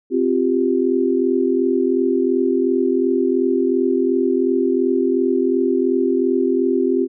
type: chord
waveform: sine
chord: C suspended fourth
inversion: none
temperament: equal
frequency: 261.6 / 349.2 / 392 Hz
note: C4 / F4 / G4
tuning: 0 / 0 / 0 cents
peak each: -19 dBFS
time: 0.1-7.08 s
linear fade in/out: 50 ms
effects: none